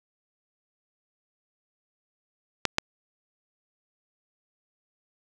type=clicks; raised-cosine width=0.2 ms; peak=-4 dBFS; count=2; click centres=2.653 / 2.784 s; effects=none